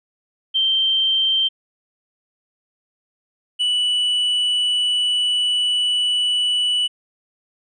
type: tone pair in turn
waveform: sine / triangle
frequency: 3136 / 2960 Hz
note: G7 / F#7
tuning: 0 / 0 cents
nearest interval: minor second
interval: 100 cents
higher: first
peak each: -15 dBFS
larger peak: neither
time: 0.54-1.49 / 3.59-6.88 s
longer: second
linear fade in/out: 20 ms
effects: resampled to 24000 Hz